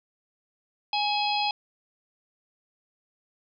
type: harmonic tone with a mistuned harmonic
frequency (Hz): 829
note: G#5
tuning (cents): -3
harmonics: 1 / 3 / 4 / 5 / 6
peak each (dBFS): -26 / -31 / -32 / -33 / -34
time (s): 0.93-1.51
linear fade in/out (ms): 2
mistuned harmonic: 3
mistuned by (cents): +48
effects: none